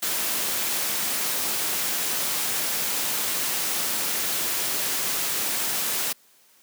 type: noise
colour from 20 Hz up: white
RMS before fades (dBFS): -26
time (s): 0.02-6.13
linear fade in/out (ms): 10
effects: white hiss -58 dBFS RMS until 6.62 s + high-pass 150 Hz 12 dB/octave

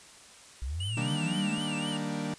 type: linear sweep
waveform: sine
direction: up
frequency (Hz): 58.27 to 221.8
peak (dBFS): -31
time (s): 0.62-1.58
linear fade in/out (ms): 0
type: tone with vibrato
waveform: square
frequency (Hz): 2845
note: F7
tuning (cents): +31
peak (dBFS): -36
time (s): 0.8-1.97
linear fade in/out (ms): 5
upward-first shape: triangle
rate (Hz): 3.9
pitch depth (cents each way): 140
type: chord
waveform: 45% pulse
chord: Eb major seventh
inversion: none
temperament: equal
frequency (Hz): 155.56 / 196 / 233.1 / 293.7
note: Eb3 / G3 / Bb3 / D4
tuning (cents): 0 / 0 / 0 / 0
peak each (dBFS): -37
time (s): 0.97-2.34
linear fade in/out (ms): 2
effects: white hiss -52 dBFS RMS until 2.38 s + resampled to 22050 Hz

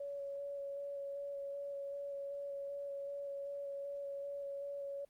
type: tone with vibrato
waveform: sine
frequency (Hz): 562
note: C#5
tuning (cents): +24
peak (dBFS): -40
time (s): 0-5.05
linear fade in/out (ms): 5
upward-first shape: square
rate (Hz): 2.6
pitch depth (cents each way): 10
effects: pink hiss -75 dBFS RMS until 5.09 s + Opus 48 kbps

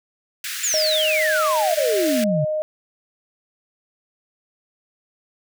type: high-pass noise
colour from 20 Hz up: pink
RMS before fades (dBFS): -29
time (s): 0.44-2.24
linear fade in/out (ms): 2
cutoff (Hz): 1500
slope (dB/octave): 48
type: exponential sweep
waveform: sine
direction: down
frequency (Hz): 7310 to 137.5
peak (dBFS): -19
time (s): 0.63-2.45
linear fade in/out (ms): 10
type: tone with pitch glide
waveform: sine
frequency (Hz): 622.3 to 616.6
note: D#5 to D#5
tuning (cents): 0 to -16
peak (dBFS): -20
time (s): 0.74-2.62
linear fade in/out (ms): 0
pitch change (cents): -16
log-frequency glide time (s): 2.12-2.35
effects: none

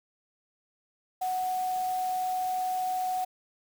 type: tone in noise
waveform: sine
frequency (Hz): 740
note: F#5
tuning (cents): 0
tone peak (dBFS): -27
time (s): 1.21-3.25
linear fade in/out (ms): 10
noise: white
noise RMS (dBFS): -45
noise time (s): 1.21-3.25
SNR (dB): +15
effects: none

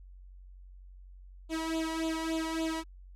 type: tone with flanger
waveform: sawtooth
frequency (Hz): 322.9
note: E4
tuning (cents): -36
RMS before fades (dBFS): -33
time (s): 1.49-2.84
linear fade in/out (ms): 50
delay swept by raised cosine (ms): 0.27 to 1.04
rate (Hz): 3.5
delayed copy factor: +1
effects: added 46 Hz sine -48 dBFS peak until 3.15 s + low-pass 10000 Hz 12 dB/octave

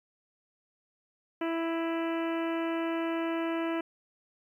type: harmonic tone with a mistuned harmonic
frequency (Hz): 330.3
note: E4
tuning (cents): +4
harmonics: 1 / 2 / 3 / 4 / 5 / 6 / 7 / 8 / 9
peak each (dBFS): -30 / -36 / -40 / -42 / -44 / -46 / -47 / -48 / -49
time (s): 1.41-3.81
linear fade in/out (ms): 5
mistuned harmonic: 7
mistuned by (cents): +31
effects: 11-bit

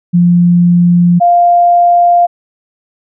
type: tone pair in turn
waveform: sine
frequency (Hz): 174.61 / 698.4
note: F3 / F5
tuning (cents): 0 / 0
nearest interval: 2 octaves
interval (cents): 2400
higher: second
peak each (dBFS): -4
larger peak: neither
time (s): 0.13-1.2 / 1.2-2.27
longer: neither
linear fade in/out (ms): 20
effects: none

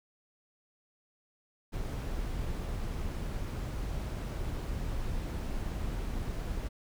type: noise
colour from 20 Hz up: brown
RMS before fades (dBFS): -35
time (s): 1.72-6.69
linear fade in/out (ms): 20
effects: none

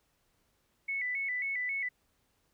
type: tone with vibrato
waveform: sine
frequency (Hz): 2093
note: C7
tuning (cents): 0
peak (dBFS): -31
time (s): 0.88-1.89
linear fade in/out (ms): 10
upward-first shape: square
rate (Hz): 3.7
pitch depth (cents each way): 88
effects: pink hiss -74 dBFS RMS until 2.53 s

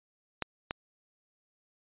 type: clicks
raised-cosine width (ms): 0.3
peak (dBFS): -15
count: 2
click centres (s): 0.423 / 0.709
effects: resampled to 8000 Hz

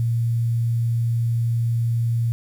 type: tone with quantisation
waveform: sine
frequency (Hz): 116.54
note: A#2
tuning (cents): 0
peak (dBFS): -18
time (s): 0-2.32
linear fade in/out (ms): 0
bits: 8
effects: none

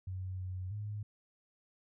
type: tone with pitch steps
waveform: sine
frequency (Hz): 93.2 / 92.4 / 104.5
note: F#2 / F#2 / G#2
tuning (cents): +13 / -2 / +11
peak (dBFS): -37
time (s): 0.07-1.03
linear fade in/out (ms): 5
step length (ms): 320
effects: none

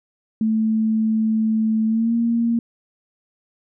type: tone with pitch glide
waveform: sine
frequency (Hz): 220 to 232.7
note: A3 to A#3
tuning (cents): 0 to -3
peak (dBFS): -16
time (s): 0.41-2.59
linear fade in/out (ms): 2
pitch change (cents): +97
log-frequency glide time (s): 1.87-2.14
effects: none

